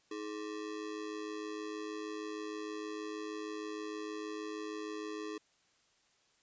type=ring-modulated tone; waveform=square; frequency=370 Hz; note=F#4; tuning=in tune; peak=-37 dBFS; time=0.11-5.38 s; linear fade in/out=5 ms; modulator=53.2 Hz; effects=white hiss -71 dBFS RMS until 6.42 s + resampled to 16000 Hz